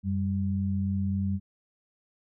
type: tone pair together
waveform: sine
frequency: 92.5 / 196 Hz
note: F#2 / G3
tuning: 0 / 0 cents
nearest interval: octave + minor second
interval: 1300 cents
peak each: -28 dBFS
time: 0.03-1.4 s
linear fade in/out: 50 ms
effects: none